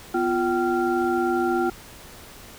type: tone cluster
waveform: sine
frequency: 248.4 / 348.5 / 769 / 1385 Hz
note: B3 / F4 / G5 / F6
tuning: +10 / -4 / -33 / -15 cents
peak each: -28 / -22 / -26 / -29 dBFS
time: 0.14-1.7 s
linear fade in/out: 5 ms
effects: pink hiss -44 dBFS RMS until 2.58 s